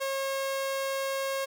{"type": "tone", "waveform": "sawtooth", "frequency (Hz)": 542, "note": "C#5", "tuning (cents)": -39, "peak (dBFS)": -25, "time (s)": [0, 1.46], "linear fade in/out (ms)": 20, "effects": []}